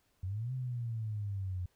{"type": "exponential two-way sweep", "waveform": "sine", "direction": "up then down", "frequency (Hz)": [88.8, 130.81, 88.8], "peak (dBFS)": -34, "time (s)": [0.23, 1.66], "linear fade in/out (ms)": 5, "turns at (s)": 0.53, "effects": ["pink hiss -74 dBFS RMS until 1.75 s"]}